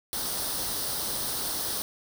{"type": "noise with comb filter", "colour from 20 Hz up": "white", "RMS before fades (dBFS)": -31, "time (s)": [0.13, 1.82], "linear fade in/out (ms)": 0, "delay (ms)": 0.21, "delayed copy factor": 0.65, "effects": []}